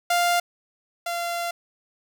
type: tone pair in turn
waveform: sawtooth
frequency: 698.5 / 688.9 Hz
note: F5 / F5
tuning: 0 / -24 cents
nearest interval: unison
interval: 24 cents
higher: first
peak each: -15 / -22 dBFS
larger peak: first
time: 0.1-0.4 / 1.06-1.51 s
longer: second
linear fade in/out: 5 ms
effects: none